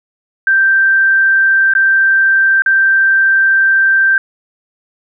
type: tone with dropouts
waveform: sine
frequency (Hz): 1568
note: G6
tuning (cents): 0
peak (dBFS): -7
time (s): 0.47-4.18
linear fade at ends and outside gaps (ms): 2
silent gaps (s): 1.737-1.751 / 2.621-2.661
effects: none